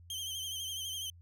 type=tone with vibrato; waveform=sawtooth; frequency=3136 Hz; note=G7; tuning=in tune; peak=-34 dBFS; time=0.1-1.1 s; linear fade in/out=2 ms; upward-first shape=triangle; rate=12 Hz; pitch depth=68 cents each way; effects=added 86 Hz sine -53 dBFS peak until 1.21 s